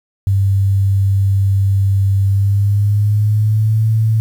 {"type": "tone with pitch glide", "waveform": "sine", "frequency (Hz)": [98, 110.64], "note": ["G2", "A2"], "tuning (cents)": [0, 10], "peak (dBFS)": -10, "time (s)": [0.27, 4.2], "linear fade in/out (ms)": 0, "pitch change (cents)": 210, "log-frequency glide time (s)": [2.25, 3.88], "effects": ["7-bit"]}